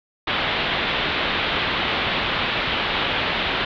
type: low-pass noise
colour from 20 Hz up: white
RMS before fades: -23 dBFS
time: 0.27-3.65 s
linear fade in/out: 5 ms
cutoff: 3700 Hz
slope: 48 dB/octave
effects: none